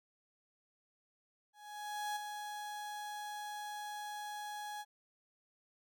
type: tone with ADSR envelope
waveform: 35% pulse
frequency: 835 Hz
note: G#5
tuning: 9 cents sharp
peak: -34 dBFS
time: 1.53-4.85 s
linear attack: 630 ms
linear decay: 14 ms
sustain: -6 dB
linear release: 43 ms
effects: none